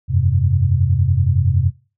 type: chord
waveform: sine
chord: F suspended second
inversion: none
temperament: equal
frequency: 87.31 / 98 / 130.81 Hz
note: F2 / G2 / C3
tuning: 0 / 0 / 0 cents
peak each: -17 dBFS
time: 0.08-1.72 s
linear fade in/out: 50 ms
effects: noise-tail reverb RT60 0.3 s tail -18 dB re dry